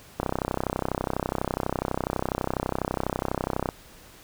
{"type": "click train", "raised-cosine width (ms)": 1, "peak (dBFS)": -11, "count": 113, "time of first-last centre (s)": [0.2, 3.689], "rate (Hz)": 32.1, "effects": ["pink hiss -50 dBFS RMS until 4.23 s"]}